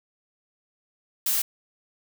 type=noise; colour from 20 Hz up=blue; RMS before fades=-24 dBFS; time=1.26-1.42 s; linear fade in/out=5 ms; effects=none

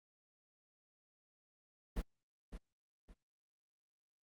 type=noise with echo; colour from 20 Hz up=brown; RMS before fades=-37 dBFS; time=1.96-2.02 s; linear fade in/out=10 ms; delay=560 ms; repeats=2; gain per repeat=-10 dB; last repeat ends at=3.14 s; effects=Opus 32 kbps

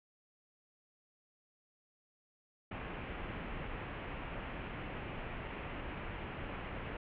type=low-pass noise; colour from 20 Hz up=pink; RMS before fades=-43 dBFS; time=2.71-6.97 s; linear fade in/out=5 ms; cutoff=2900 Hz; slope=48 dB/octave; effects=none

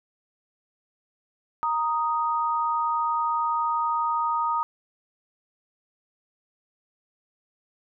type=tone pair together; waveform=sine; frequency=932.3 / 1244.5 Hz; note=A#5 / D#6; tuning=0 / 0 cents; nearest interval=perfect fourth; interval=500 cents; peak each=-25 dBFS; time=1.63-4.63 s; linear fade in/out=0 ms; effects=none

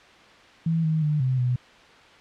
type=tone with pitch steps; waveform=sine; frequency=164 / 158 / 150.6 / 129.6 / 124.7 Hz; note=E3 / D#3 / D3 / C3 / B2; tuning=-9 / +27 / +44 / -16 / +17 cents; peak=-20 dBFS; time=0.66-1.56 s; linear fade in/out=5 ms; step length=180 ms; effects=white hiss -50 dBFS RMS until 2.2 s + low-pass 3000 Hz 12 dB/octave

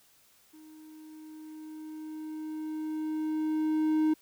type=tone with level ramp; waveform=triangle; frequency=311.1 Hz; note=D#4; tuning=in tune; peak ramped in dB=-48 to -20 dBFS; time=0.53-4.14 s; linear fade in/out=10 ms; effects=white hiss -63 dBFS RMS until 4.21 s

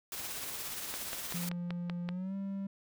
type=noise with tremolo; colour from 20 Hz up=white; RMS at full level=-39 dBFS; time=0.12-1.49 s; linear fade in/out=2 ms; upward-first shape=sine; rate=17 Hz; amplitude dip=30%
type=click train; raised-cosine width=0.3 ms; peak=-23 dBFS; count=7; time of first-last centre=0.94-2.089 s; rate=5.22 Hz
type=tone with pitch glide; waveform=triangle; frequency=174.61 to 195.99 Hz; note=F3 to G3; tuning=0 to 0 cents; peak=-33 dBFS; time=1.34-2.67 s; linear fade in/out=5 ms; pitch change=+200 cents; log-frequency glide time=2.07-2.35 s
effects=none

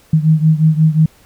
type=beating tone pair; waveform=sine; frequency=155.56 / 161.16 Hz; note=D#3 / E3; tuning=0 / -39 cents; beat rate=5.6 Hz; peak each=-10 / -13 dBFS; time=0.13-1.06 s; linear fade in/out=5 ms; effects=pink hiss -49 dBFS RMS until 1.25 s

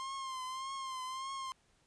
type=tone with vibrato; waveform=45% pulse; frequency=1054 Hz; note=C6; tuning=12 cents sharp; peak=-39 dBFS; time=0-1.52 s; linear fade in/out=0 ms; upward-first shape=triangle; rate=1.7 Hz; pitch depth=58 cents each way; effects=pink hiss -71 dBFS RMS until 1.86 s + resampled to 22050 Hz

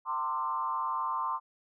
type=tone with frequency modulation; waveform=sine; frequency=1046 Hz; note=C6; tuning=1 cent flat; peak=-29 dBFS; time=0.05-1.4 s; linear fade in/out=50 ms; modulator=138 Hz; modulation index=1.1; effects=none

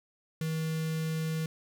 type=tone with notch filter; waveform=square; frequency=159.6 Hz; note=D#3; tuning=44 cents sharp; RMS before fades=-32 dBFS; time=0.41-1.46 s; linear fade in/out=2 ms; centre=850 Hz; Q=1; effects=10-bit

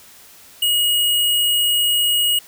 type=tone with sample-and-hold; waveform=sine; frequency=2895 Hz; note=F#7; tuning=38 cents flat; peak=-14 dBFS; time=0.62-2.39 s; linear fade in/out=5 ms; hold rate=11025 Hz; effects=white hiss -45 dBFS RMS until 2.47 s

